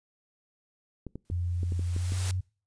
clicks, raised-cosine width 3 ms, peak -25 dBFS, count 8, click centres 1.067 / 1.156 / 1.301 / 1.632 / 1.722 / 1.794 / 1.964 / 2.121 s
white noise with exponential growth, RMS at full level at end -34 dBFS, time 1.25-2.31 s, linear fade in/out 1 ms, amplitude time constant 230 ms
sine tone with pitch glide, 87.6 to 92.38 Hz, F2 to F#2, +6 to -2 cents, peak -27 dBFS, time 1.31-2.41 s, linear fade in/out 10 ms, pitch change +92 cents, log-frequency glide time 1.96-2.16 s
effects noise-tail reverb RT60 0.4 s tail -25 dB re dry + resampled to 22050 Hz

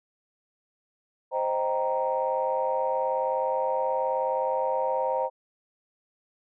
sine chord, C minor seventh, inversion none, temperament equal, 523.3 / 622.3 / 784 / 932.3 Hz, C5 / Eb5 / G5 / Bb5, 0 / 0 / 0 / 0 cents, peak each -27 / -31 / -32 / -28 dBFS, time 1.31-5.3 s, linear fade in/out 50 ms, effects tanh soft clip ceiling -14 dBFS

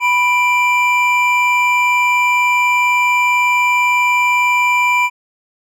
triangle tone pair together, 987.8 / 2358 Hz, B5 / D7, 0 / +6 cents, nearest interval octave + minor third, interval 1506 cents, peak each -12 dBFS, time 0-5.1 s, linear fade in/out 50 ms, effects none

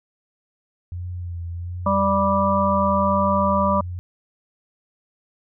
sine tone with vibrato, 87.31 Hz, F2, in tune, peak -27 dBFS, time 0.92-3.99 s, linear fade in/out 0 ms, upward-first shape sine, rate 1.4 Hz, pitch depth 41 cents each way
harmonic tone, 196 Hz, G3, in tune, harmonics 1 / 3 / 5 / 6, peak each -22 / -22 / -22 / -22 dBFS, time 1.86-3.81 s, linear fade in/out 5 ms
effects none

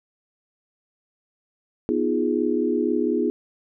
sine chord, F half-diminished seventh, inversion second, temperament equal, 246.9 / 311.1 / 349.2 / 415.3 Hz, Cb4 / Eb4 / F4 / Ab4, 0 / 0 / 0 / 0 cents, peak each -25 dBFS, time 1.89-3.3 s, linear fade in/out 0 ms, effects none

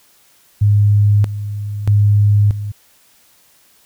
sine tone with tremolo, 103.2 Hz, G#2, 10 cents flat, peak -8 dBFS, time 0.61-2.72 s, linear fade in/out 10 ms, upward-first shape square, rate 0.79 Hz, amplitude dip 75%, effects white hiss -52 dBFS RMS until 3.85 s

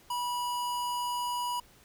square tone, 975 Hz, B5, 23 cents flat, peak -31 dBFS, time 0.1-1.6 s, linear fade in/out 5 ms, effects pink hiss -59 dBFS RMS until 1.84 s

